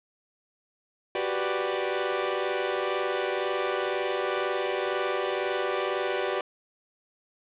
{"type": "chord", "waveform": "sawtooth", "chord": "G major seventh", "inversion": "third", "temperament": "equal", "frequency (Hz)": [370, 392, 493.9, 587.3], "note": ["F#4", "G4", "B4", "D5"], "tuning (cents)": [0, 0, 0, 0], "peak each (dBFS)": -28, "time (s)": [1.15, 6.41], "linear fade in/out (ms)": 2, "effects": ["resampled to 8000 Hz", "8-bit"]}